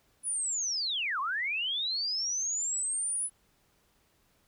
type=linear two-way sweep; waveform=sine; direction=down then up; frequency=10120 to 1020 to 10120 Hz; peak=-29 dBFS; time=0.23-3.3 s; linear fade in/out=50 ms; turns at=1.2 s; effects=pink hiss -69 dBFS RMS until 4.47 s